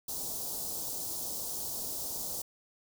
white band-stop noise, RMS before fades -37 dBFS, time 0.08-2.42 s, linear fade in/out 5 ms, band 880 to 4600 Hz, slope 24 dB/octave, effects none

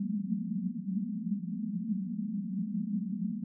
white band-pass noise, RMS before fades -34 dBFS, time 0-3.44 s, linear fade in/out 5 ms, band 180 to 230 Hz, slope 96 dB/octave, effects none

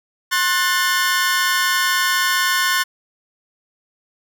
sawtooth chord, F# diminished, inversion second, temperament just, 1065.6 / 1480 / 1776 Hz, C6 / F#6 / A6, +31 / 0 / +16 cents, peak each -17 dBFS, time 0.31-2.84 s, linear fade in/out 20 ms, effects none

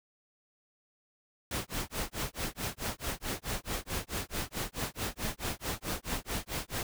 pink noise with tremolo, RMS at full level -33 dBFS, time 1.51-6.83 s, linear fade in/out 2 ms, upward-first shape sine, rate 4.6 Hz, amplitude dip 100%, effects none

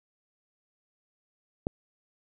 click, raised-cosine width 2 ms, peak -15 dBFS, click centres 1.669 s, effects none

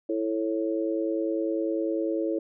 sine chord, A major, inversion second, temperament just, 330 / 440 / 550 Hz, E4 / A4 / C#5, +2 / 0 / -14 cents, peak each -27 / -31 / -31 dBFS, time 0.09-2.39 s, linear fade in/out 5 ms, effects none

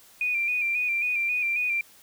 sine tone with vibrato, 2418 Hz, D7, 50 cents sharp, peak -23 dBFS, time 0.21-1.81 s, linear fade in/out 2 ms, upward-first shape square, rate 3.7 Hz, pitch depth 39 cents each way, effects white hiss -54 dBFS RMS until 2.02 s

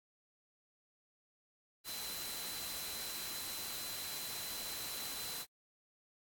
sine tone in noise, 4044 Hz, B7, 40 cents sharp, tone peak -46 dBFS, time 1.84-5.46 s, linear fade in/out 50 ms, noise white, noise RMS -43 dBFS, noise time 1.84-5.46 s, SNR -6 dB, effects AAC 64 kbps

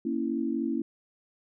sine chord, A# diminished, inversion none, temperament equal, 233.1 / 277.2 / 329.6 Hz, A#3 / C#4 / E4, 0 / 0 / 0 cents, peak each -31 dBFS, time 0.05-0.82 s, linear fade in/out 5 ms, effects none

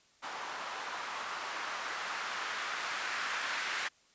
violet noise with low-pass filter sweep, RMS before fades -38 dBFS, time 0.22-3.89 s, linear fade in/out 20 ms, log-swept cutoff 1000 to 1600 Hz, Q 1.5, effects white hiss -66 dBFS RMS until 4.14 s + resampled to 16000 Hz

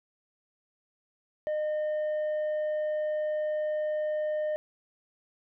triangle tone with tanh clipping, 610 Hz, D#5, 34 cents flat, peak -28 dBFS, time 1.47-4.56 s, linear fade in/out 0 ms, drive 8 dB, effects none

